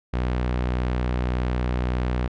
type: tone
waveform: sawtooth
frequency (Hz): 61.74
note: B1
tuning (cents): 0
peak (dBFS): -18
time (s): 0.13-2.28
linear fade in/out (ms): 10
effects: low-pass 3000 Hz 12 dB/octave